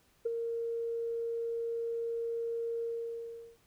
sine tone with ADSR envelope, 463.1 Hz, A#4, 11 cents flat, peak -26 dBFS, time 0.25-3.58 s, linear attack 11 ms, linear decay 18 ms, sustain -6 dB, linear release 750 ms, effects tanh soft clip ceiling -22 dBFS + pink hiss -68 dBFS RMS until 3.66 s

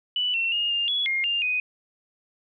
sine tone with pitch steps, 2968 / 2712 / 2844 / 2808 / 3381 / 2129 / 2802 / 2495 Hz, F#7 / E7 / F7 / F7 / G#7 / C7 / F7 / D#7, +5 / +49 / +31 / +9 / +30 / +30 / +5 / +4 cents, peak -22 dBFS, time 0.16-1.6 s, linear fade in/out 2 ms, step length 180 ms, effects none

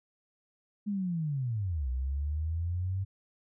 sine linear two-way sweep, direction down then up, 210.9 to 61.74 to 97.7 Hz, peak -29 dBFS, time 0.86-3.05 s, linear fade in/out 20 ms, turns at 1.89 s, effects none

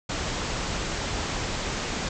pink low-pass noise, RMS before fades -30 dBFS, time 0.09-2.09 s, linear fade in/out 5 ms, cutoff 7700 Hz, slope 96 dB/octave, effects none

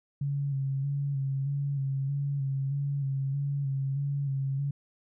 sine tone with vibrato, 138.59 Hz, C#3, in tune, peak -27 dBFS, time 0.21-4.71 s, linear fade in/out 5 ms, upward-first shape square, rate 1.6 Hz, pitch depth 32 cents each way, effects none

